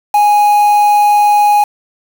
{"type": "tone with quantisation", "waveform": "triangle", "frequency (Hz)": 829, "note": "G#5", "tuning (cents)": -3, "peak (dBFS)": -4, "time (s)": [0.14, 1.64], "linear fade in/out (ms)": 5, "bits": 4, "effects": []}